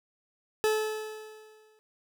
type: tone with exponential decay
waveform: 40% pulse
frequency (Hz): 432.3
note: A4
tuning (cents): -31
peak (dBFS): -21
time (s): 0.64-1.79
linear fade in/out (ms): 0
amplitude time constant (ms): 250
effects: none